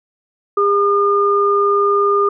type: tone pair together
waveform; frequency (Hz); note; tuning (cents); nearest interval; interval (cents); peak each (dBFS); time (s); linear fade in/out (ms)
sine; 404.6 / 1212.4; G#4 / D#6; -45 / -45; octave + perfect fifth; 1900; -14; 0.57-2.29; 5
effects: none